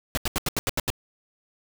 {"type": "noise bursts", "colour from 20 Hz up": "pink", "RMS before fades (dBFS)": -25, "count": 8, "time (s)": [0.15, 0.902], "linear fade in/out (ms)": 0, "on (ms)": 24, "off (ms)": 80, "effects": []}